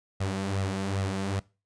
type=tone with flanger; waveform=sawtooth; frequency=97.1 Hz; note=G2; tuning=16 cents flat; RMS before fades=-30 dBFS; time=0.2-1.4 s; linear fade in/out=10 ms; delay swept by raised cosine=1.5 to 5.9 ms; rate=2.5 Hz; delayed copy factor=+0.6; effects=noise-tail reverb RT60 0.3 s tail -21 dB re dry + resampled to 22050 Hz